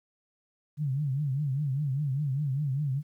sine tone with vibrato, 140.4 Hz, C#3, 22 cents sharp, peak -26 dBFS, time 0.77-3.03 s, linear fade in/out 50 ms, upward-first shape triangle, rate 5 Hz, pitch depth 170 cents each way, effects 11-bit

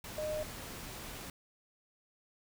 sine tone in noise, 613 Hz, D#5, 26 cents flat, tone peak -34 dBFS, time 0.18-0.43 s, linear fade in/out 2 ms, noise pink, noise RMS -45 dBFS, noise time 0.04-1.3 s, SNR +8 dB, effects none

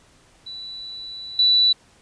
sine tone with level steps, 3958 Hz, B7, 3 cents sharp, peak -32 / -13 dBFS, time 0.46-1.73 s, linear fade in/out 10 ms, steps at 1.39 s, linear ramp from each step 2 ms, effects pink hiss -55 dBFS RMS until 2.01 s + resampled to 22050 Hz

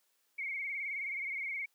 sine tone with vibrato, 2200 Hz, C#7, 14 cents flat, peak -35 dBFS, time 0.38-1.66 s, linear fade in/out 10 ms, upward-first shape sine, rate 19 Hz, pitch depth 73 cents each way, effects white hiss -75 dBFS RMS until 1.74 s + high-pass 300 Hz 12 dB/octave

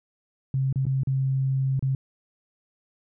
sine tone with dropouts, 133.7 Hz, C3, 38 cents sharp, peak -21 dBFS, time 0.54-1.95 s, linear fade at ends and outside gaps 2 ms, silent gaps 0.727-0.758 / 0.854-0.866 / 1.034-1.072 / 1.794-1.825 s, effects none

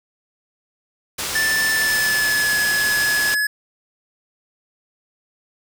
white low-pass noise, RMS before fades -26 dBFS, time 1.18-3.35 s, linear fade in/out 10 ms, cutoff 9100 Hz, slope 12 dB/octave
square tone with pitch glide, 1760 to 1698.1 Hz, A6 to G#6, 0 to +38 cents, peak -18 dBFS, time 1.35-3.47 s, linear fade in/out 5 ms, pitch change -62 cents, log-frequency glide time 1.74-2.57 s
effects none

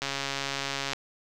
click train, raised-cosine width 0.2 ms, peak -13 dBFS, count 127, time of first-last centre 0.02-0.933 s, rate 138 Hz, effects none

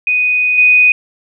sine tone with level steps, 2489 Hz, D#7, in tune, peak -10 / -5 dBFS, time 0.07-0.92 s, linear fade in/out 2 ms, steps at 0.58 s, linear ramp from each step 2 ms, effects none

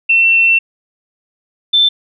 sine tone pair in turn, 2698 / 3543 Hz, E7 / A7, +40 / +11 cents, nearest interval perfect fourth, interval 471 cents, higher second, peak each -7 dBFS, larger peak neither, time 0.09-0.59 / 1.73-1.89 s, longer first, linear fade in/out 10 ms, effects none

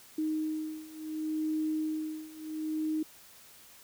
sine beating tone pair, 311.1 / 311.8 Hz, D#4 / D#4, 0 / +4 cents, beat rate 0.7 Hz, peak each -35 / -33 dBFS, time 0.18-3.03 s, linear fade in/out 5 ms, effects white hiss -55 dBFS RMS until 3.83 s

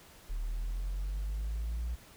sine linear sweep, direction up, 36.71 to 59.8 Hz, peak -30 dBFS, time 0.29-1.96 s, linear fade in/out 20 ms, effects tanh soft clip ceiling -30 dBFS + pink hiss -56 dBFS RMS until 2.16 s

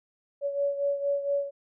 sine beating tone pair, 564 / 568.3 Hz, C#5 / C#5, +30 / +43 cents, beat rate 4.3 Hz, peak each -26 / -32 dBFS, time 0.41-1.51 s, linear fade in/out 50 ms, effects none

